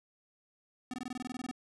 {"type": "tone bursts", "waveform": "square", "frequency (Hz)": 252.3, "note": "B3", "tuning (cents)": 37, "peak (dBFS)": -37, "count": 13, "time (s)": [0.91, 1.513], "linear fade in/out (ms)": 2, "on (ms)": 27, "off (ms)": 21, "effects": ["resampled to 24000 Hz"]}